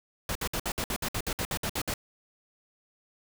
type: noise bursts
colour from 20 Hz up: pink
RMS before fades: -31 dBFS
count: 14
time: 0.29-1.939 s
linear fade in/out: 2 ms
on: 63 ms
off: 59 ms
effects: none